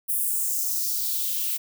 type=noise with high-pass filter sweep; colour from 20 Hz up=violet; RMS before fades=-26 dBFS; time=0.08-1.58 s; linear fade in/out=20 ms; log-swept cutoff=11000 to 2400 Hz; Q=2.2; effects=none